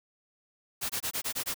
white noise bursts, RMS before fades -32 dBFS, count 7, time 0.81-1.544 s, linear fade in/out 20 ms, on 86 ms, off 22 ms, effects none

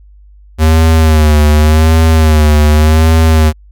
square tone with vibrato, 77.78 Hz, D#2, in tune, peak -5 dBFS, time 0.58-3.53 s, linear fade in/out 50 ms, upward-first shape sine, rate 0.87 Hz, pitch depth 64 cents each way, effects added 50 Hz sine -36 dBFS peak until 3.71 s

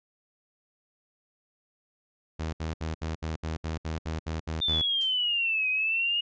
sawtooth tone bursts, 79.8 Hz, D#2, 44 cents sharp, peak -26 dBFS, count 12, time 2.39-4.818 s, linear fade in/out 10 ms, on 140 ms, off 68 ms
sine exponential two-way sweep, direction down then up, 3620 to 2503 to 2877 Hz, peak -24 dBFS, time 4.61-6.21 s, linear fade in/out 10 ms, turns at 5.69 s
blue noise with exponential decay, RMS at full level -40 dBFS, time 5.01-5.24 s, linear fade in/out 0 ms, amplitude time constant 49 ms
effects resampled to 16000 Hz

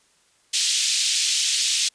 pink band-pass noise, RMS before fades -22 dBFS, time 0.53-1.89 s, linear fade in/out 10 ms, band 3100 to 8200 Hz, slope 24 dB/octave, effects white hiss -61 dBFS RMS until 1.94 s + resampled to 22050 Hz

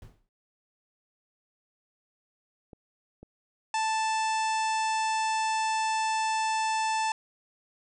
brown noise with exponential decay, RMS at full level -42 dBFS, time 0.02-0.29 s, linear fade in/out 1 ms, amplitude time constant 58 ms
clicks, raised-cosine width 2 ms, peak -33 dBFS, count 2, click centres 2.732 / 3.23 s
harmonic tone, 880 Hz, A5, in tune, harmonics 1 / 2 / 3 / 4 / 5 / 6 / 7 / 8 / 9 / 10, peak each -26 / -37 / -36 / -43 / -45 / -41 / -45 / -45 / -44 / -48 dBFS, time 3.74-7.12 s, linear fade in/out 2 ms
effects none

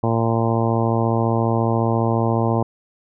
harmonic tone, 114.5 Hz, A#2, 31 cents flat, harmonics 1 / 2 / 3 / 4 / 5 / 6 / 7 / 8 / 9, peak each -20 / -23 / -25 / -26 / -27 / -28 / -28 / -29 / -30 dBFS, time 0.03-2.63 s, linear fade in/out 5 ms, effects none

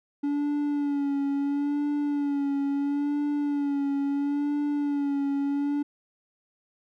triangle tone with vibrato, 285.6 Hz, D4, 48 cents flat, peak -22 dBFS, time 0.23-5.83 s, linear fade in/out 10 ms, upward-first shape sine, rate 0.74 Hz, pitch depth 37 cents each way, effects none

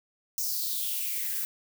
violet noise with high-pass filter sweep, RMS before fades -31 dBFS, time 0.38-1.45 s, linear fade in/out 0 ms, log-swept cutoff 5900 to 1500 Hz, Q 4.3, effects none

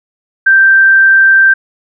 sine tone, 1568 Hz, G6, in tune, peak -3 dBFS, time 0.46-1.54 s, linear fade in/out 10 ms, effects none

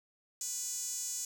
sawtooth tone with high-pass filter, 493.9 Hz, B4, in tune, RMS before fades -38 dBFS, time 0.41-1.25 s, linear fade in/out 2 ms, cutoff 6800 Hz, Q 5.2, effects none

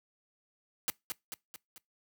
white noise with echo, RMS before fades -31 dBFS, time 0.88-0.9 s, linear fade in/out 0 ms, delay 220 ms, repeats 4, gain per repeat -5 dB, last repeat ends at 1.78 s, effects noise-tail reverb RT60 0.2 s tail -24 dB re dry + high-pass 80 Hz 12 dB/octave

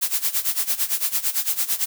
blue noise with tremolo, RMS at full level -20 dBFS, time 0.01-1.86 s, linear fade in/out 20 ms, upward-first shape sine, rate 8.9 Hz, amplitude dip 85%, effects none

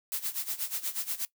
blue noise with tremolo, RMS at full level -31 dBFS, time 0.12-1.25 s, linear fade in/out 0 ms, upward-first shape sine, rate 8.3 Hz, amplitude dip 85%, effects noise-tail reverb RT60 0.1 s tail -20 dB re dry

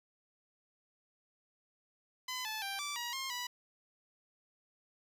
10% pulse tone with pitch steps, 1013 / 869 / 788 / 1165 / 956 / 1066 / 981 Hz, B5 / A5 / G5 / D6 / A#5 / C6 / B5, +44 / -22 / +9 / -14 / +43 / +32 / -12 cents, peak -29 dBFS, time 2.28-3.47 s, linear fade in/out 5 ms, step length 170 ms, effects resampled to 32000 Hz + 11-bit

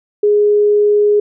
sine tone, 415.3 Hz, G#4, in tune, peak -8 dBFS, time 0.23-1.2 s, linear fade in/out 5 ms, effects none

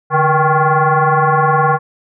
sine tone with frequency modulation, 146.83 Hz, D3, in tune, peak -9 dBFS, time 0.1-1.79 s, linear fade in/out 50 ms, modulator 313 Hz, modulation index 4, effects none

